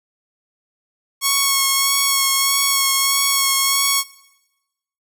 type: tone with vibrato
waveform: 5% pulse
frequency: 1100 Hz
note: C#6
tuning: 14 cents flat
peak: -3 dBFS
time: 1.21-4.04 s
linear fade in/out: 50 ms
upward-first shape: sine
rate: 1.6 Hz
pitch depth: 17 cents each way
effects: noise-tail reverb RT60 1.0 s tail -21 dB re dry